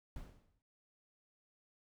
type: noise with exponential decay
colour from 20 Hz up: brown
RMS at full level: -45 dBFS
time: 0.16-0.62 s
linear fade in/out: 1 ms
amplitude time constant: 99 ms
effects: none